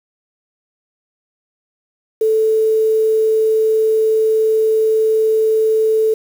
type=tone with quantisation; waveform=sine; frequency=439.3 Hz; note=A4; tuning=3 cents flat; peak=-11 dBFS; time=2.21-6.14 s; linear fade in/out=5 ms; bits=6; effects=none